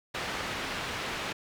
white low-pass noise, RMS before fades -35 dBFS, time 0.14-1.33 s, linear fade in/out 10 ms, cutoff 2700 Hz, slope 12 dB/octave, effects none

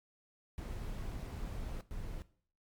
brown noise bursts at uneven times, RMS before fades -41 dBFS, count 2, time 0.58-1.81 / 1.91-2.22 s, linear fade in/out 0 ms, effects noise-tail reverb RT60 0.5 s tail -17 dB re dry + MP3 96 kbps

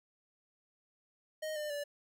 square tone with pitch steps, 622.3 / 600.8 / 580 Hz, D#5 / D5 / D5, 0 / +39 / -22 cents, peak -37 dBFS, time 1.42-1.84 s, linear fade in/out 10 ms, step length 140 ms, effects none

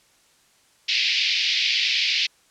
pink band-pass noise, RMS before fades -22 dBFS, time 0.88-2.27 s, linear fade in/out 10 ms, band 2200 to 5100 Hz, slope 48 dB/octave, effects white hiss -59 dBFS RMS until 2.5 s + low-pass 9000 Hz 12 dB/octave

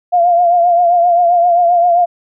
sine tone with vibrato, 697 Hz, F5, 4 cents flat, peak -7 dBFS, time 0.12-2.06 s, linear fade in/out 20 ms, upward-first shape triangle, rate 7.6 Hz, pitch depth 58 cents each way, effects none

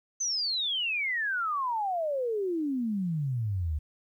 sine exponential sweep, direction down, 6272 to 71.7 Hz, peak -27 dBFS, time 0.2-3.79 s, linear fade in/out 10 ms, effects 11-bit

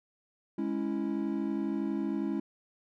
triangle chord, C# minor, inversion second, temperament equal, 207.7 / 277.2 / 329.6 Hz, G#3 / C#4 / E4, 0 / 0 / 0 cents, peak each -32 / -32 / -32 dBFS, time 0.58-2.4 s, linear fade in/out 5 ms, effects none

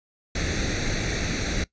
pink noise with comb filter, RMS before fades -26 dBFS, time 0.35-1.64 s, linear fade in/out 5 ms, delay 0.49 ms, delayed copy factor +0.75, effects noise-tail reverb RT60 0.1 s tail -19 dB re dry + resampled to 16000 Hz

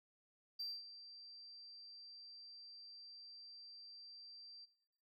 sine tone with ADSR envelope, 4699 Hz, D8, in tune, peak -38 dBFS, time 0.59-4.66 s, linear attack 13 ms, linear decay 220 ms, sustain -16 dB, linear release 22 ms, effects noise-tail reverb RT60 0.8 s tail -17 dB re dry + tanh soft clip ceiling -40 dBFS

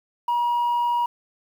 sine tone, 957 Hz, A#5, 45 cents sharp, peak -17 dBFS, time 0.28-1.06 s, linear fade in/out 5 ms, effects tanh soft clip ceiling -18 dBFS + 8-bit

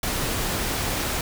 pink noise, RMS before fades -26 dBFS, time 0.03-1.21 s, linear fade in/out 2 ms, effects none

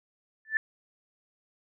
sine tone with exponential growth, 1760 Hz, A6, in tune, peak -18 dBFS, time 0.45-0.57 s, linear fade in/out 1 ms, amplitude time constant 24 ms, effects none

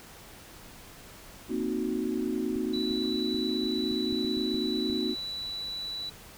sine chord, C half-diminished seventh, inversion third, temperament equal with one note detuned, 233.1 / 262.4 / 311.1 / 370 Hz, Bb3 / C4 / Eb4 / Gb4, 0 / +5 / 0 / 0 cents, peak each -33 dBFS, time 1.48-5.16 s, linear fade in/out 50 ms
clicks, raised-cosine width 5 ms, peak -32 dBFS, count 10, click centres 2.56 / 2.765 / 2.91 / 3.345 / 3.914 / 4.126 / 4.247 / 4.371 / 4.544 / 4.9 s
sine tone, 3951 Hz, B7, in tune, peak -33 dBFS, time 2.73-6.1 s, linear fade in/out 10 ms
effects pink hiss -49 dBFS RMS until 6.37 s

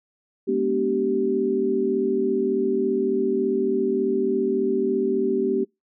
sine tone cluster, 210.2 / 244.9 / 288.3 / 386.3 Hz, G#3 / B3 / D4 / G4, +21 / -14 / -32 / -25 cents, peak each -30 / -26 / -29 / -21 dBFS, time 0.47-5.65 s, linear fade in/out 20 ms, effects noise-tail reverb RT60 0.2 s tail -26 dB re dry

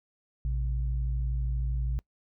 sine tone pair together, 58.23 / 130.81 Hz, A#1 / C3, -1 / 0 cents, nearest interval octave + major second, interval 1401 cents, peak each -27 / -35 dBFS, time 0.45-1.99 s, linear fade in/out 0 ms, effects noise-tail reverb RT60 0.1 s tail -23 dB re dry

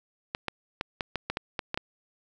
clicks, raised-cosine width 0.3 ms, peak -13 dBFS, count 10, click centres 0.349 / 0.483 / 0.811 / 1.008 / 1.157 / 1.3 / 1.371 / 1.592 / 1.744 / 1.775 s, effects none

